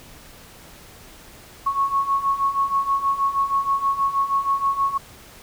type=beating tone pair; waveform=sine; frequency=1098 / 1104.3 Hz; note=C#6 / C#6; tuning=-17 / -7 cents; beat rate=6.3 Hz; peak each=-24 / -20 dBFS; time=1.66-4.98 s; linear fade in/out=10 ms; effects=pink hiss -45 dBFS RMS until 5.42 s